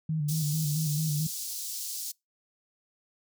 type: tone with vibrato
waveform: sine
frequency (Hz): 152.8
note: D#3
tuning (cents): -31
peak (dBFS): -26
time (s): 0.09-1.27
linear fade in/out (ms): 5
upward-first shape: square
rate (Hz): 4.5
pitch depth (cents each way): 55
type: high-pass noise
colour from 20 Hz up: pink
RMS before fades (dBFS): -36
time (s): 0.28-2.12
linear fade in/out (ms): 10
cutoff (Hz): 4800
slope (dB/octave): 24
effects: noise-tail reverb RT60 0.2 s tail -25 dB re dry